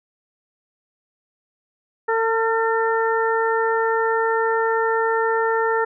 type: harmonic tone with a mistuned harmonic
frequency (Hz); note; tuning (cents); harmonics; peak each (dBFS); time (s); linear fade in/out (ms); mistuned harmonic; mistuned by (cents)
450.6; A4; +41; 1 / 2 / 3 / 4; -20 / -23 / -25 / -26; 2.08-5.85; 10; 3; +20
effects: none